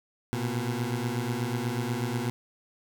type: beating tone pair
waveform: 20% pulse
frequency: 116.54 / 124.74 Hz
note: A#2 / B2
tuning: 0 / +18 cents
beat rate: 8.2 Hz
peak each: -26 / -26 dBFS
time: 0.33-2.3 s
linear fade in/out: 0 ms
effects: none